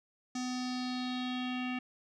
square tone with low-pass filter sweep, 251.6 Hz, B3, 32 cents sharp, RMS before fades -36 dBFS, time 0.35-1.79 s, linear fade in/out 5 ms, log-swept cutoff 6100 to 2600 Hz, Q 4.1, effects none

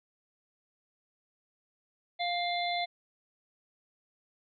harmonic tone with a mistuned harmonic, 700 Hz, F5, 4 cents sharp, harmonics 1 / 3 / 5 / 6, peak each -31 / -36 / -38 / -39 dBFS, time 2.19-2.86 s, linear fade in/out 20 ms, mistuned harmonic 6, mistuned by -56 cents, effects none

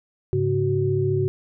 sine tone cluster, 104.2 / 138.5 / 373.5 Hz, G#2 / C#3 / F#4, +6 / -1 / +16 cents, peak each -24 / -24 / -22 dBFS, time 0.33-1.28 s, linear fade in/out 0 ms, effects none

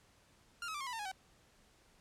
sawtooth tone with pitch steps, 1396.9 / 1281 / 1174.6 / 1077.2 / 987.8 / 905.8 / 830.6 / 761.7 Hz, F6 / E6 / D6 / C#6 / B5 / A#5 / G#5 / G5, 0 / -50 / 0 / -50 / 0 / -50 / 0 / -50 cents, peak -36 dBFS, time 0.62-1.116 s, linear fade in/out 2 ms, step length 62 ms, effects pink hiss -67 dBFS RMS until 2 s + low-pass 10000 Hz 12 dB/octave

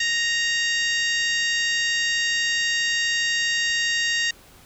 harmonic tone, 932.3 Hz, A#5, in tune, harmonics 2 / 3 / 4 / 5 / 6 / 7 / 8, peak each -23 / -27 / -29 / -31 / -33 / -34 / -35 dBFS, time 0-4.31 s, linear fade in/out 5 ms, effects pink hiss -50 dBFS RMS until 4.65 s

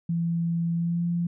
sine tone with pitch glide, 168.4 to 171.94 Hz, E3 to F3, +37 to -27 cents, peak -23 dBFS, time 0.09-1.27 s, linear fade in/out 5 ms, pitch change +36 cents, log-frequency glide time 0.73-1.05 s, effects none

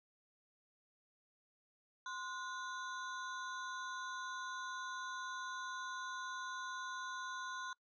square ring-modulated tone, 1244.5 Hz, D#6, in tune, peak -40 dBFS, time 2.06-7.73 s, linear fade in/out 2 ms, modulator 209 Hz, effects noise-tail reverb RT60 0.1 s tail -23 dB re dry + resampled to 16000 Hz

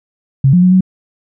sine tone with pitch steps, 135.5 / 178.4 / 182.6 / 186.4 Hz, C#3 / F3 / F#3 / F#3, -39 / +37 / -23 / +13 cents, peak -5 dBFS, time 0.44-0.808 s, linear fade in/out 5 ms, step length 92 ms, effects none

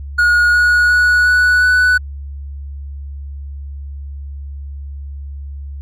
triangle tone with pitch steps, 1444 / 1454.9 / 1465.8 / 1476.9 / 1488 Hz, F#6 / F#6 / F#6 / F#6 / F#6, -43 / -30 / -17 / -4 / +9 cents, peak -7 dBFS, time 0.18-1.98 s, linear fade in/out 10 ms, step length 360 ms, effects added 70 Hz sine -25 dBFS peak until 5.81 s

